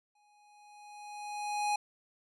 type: tone with exponential growth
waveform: square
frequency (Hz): 830.6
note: G#5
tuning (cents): 0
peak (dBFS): -28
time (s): 0.15-1.76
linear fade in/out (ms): 5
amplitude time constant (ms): 350
effects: resampled to 24000 Hz